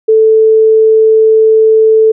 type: tone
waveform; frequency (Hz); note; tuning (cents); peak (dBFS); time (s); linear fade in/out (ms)
sine; 440; A4; 0; -3; 0.08-2.12; 10
effects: none